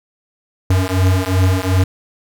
square beating tone pair, 91.9 / 94.6 Hz, F#2 / F#2, -11 / +39 cents, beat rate 2.7 Hz, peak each -16 dBFS, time 0.7-1.84 s, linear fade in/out 5 ms, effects none

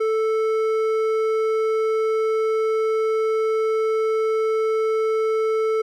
triangle tone with hard clipping, 440 Hz, A4, in tune, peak -20 dBFS, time 0-5.82 s, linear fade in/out 10 ms, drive 12 dB, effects none

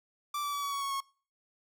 45% pulse tone with pitch steps, 1170 / 1157.2 / 1144.6 / 1132.1 / 1119.7 / 1107.5 / 1095.4 Hz, D6 / D6 / D6 / C#6 / C#6 / C#6 / C#6, -7 / -26 / -45 / +36 / +17 / -2 / -21 cents, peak -32 dBFS, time 0.34-1.005 s, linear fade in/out 5 ms, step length 95 ms, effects noise-tail reverb RT60 0.4 s tail -23 dB re dry

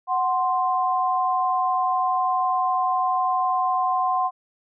sine tone pair together, 741.5 / 1046.5 Hz, F#5 / C6, +4 / 0 cents, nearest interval tritone, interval 596 cents, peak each -22 dBFS, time 0.07-4.31 s, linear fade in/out 50 ms, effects none

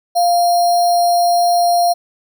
sine tone with sample-and-hold, 698.5 Hz, F5, in tune, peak -10 dBFS, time 0.15-1.94 s, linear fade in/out 20 ms, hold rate 4900 Hz, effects none

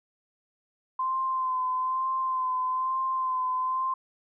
sine tone with vibrato, 1035 Hz, C6, 19 cents flat, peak -25 dBFS, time 0.99-3.94 s, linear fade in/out 5 ms, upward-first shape sine, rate 1.1 Hz, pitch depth 25 cents each way, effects none

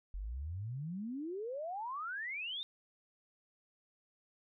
sine exponential sweep, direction up, 43.63 to 3729 Hz, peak -38 dBFS, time 0.14-2.63 s, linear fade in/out 0 ms, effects none

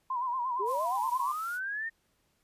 sine tone with vibrato, 1000 Hz, B5, 21 cents sharp, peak -29 dBFS, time 0.1-1.32 s, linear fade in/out 5 ms, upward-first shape sine, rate 8.6 Hz, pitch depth 94 cents each way
sine linear sweep, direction up, 370 to 1855 Hz, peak -32 dBFS, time 0.59-1.9 s, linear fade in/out 20 ms
blue noise, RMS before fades -48 dBFS, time 0.65-1.6 s, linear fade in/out 50 ms
effects pink hiss -73 dBFS RMS until 2.43 s + resampled to 32000 Hz

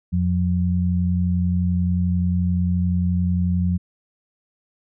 sine tone pair together, 87.31 / 178.7 Hz, F2 / F3, 0 / +40 cents, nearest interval octave, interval 1240 cents, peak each -20 dBFS, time 0.12-3.78 s, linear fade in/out 20 ms, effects none

